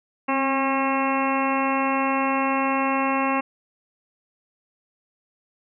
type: harmonic tone with a mistuned harmonic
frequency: 270.7 Hz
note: C#4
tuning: 41 cents flat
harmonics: 1 / 2 / 3 / 4 / 5 / 6 / 7 / 8 / 9 / 10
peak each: -25 / -29 / -27 / -25 / -36 / -36 / -36 / -33 / -38 / -31 dBFS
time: 0.28-3.41 s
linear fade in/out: 10 ms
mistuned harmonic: 1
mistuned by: -31 cents
effects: none